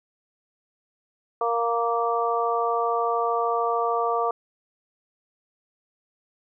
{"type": "harmonic tone", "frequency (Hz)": 233.1, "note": "A#3", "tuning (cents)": 0, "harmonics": [2, 3, 4, 5], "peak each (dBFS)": [-26, -26, -30, -26], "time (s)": [1.41, 4.31], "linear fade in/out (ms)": 2, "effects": []}